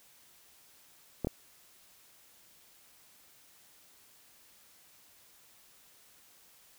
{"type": "clicks", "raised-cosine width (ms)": 2, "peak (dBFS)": -18, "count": 2, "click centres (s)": [1.247, 1.271], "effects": ["white hiss -61 dBFS RMS until 6.78 s"]}